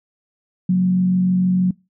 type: tone with frequency modulation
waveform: sine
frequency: 183.4 Hz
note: F#3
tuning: 15 cents flat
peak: -13 dBFS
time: 0.69-1.71 s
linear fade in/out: 5 ms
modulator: 46.4 Hz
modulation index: 0.3
effects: noise-tail reverb RT60 0.3 s tail -26 dB re dry